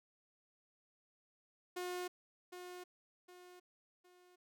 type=tone with echo; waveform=sawtooth; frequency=359.8 Hz; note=F#4; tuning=48 cents flat; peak=-36 dBFS; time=1.76-2.08 s; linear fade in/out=10 ms; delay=760 ms; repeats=3; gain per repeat=-8 dB; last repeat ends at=4.36 s; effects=none